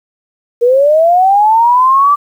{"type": "linear sweep", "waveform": "sine", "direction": "up", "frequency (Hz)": [466.2, 1174.7], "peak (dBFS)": -5, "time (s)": [0.61, 2.16], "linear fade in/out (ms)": 20, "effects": ["7-bit"]}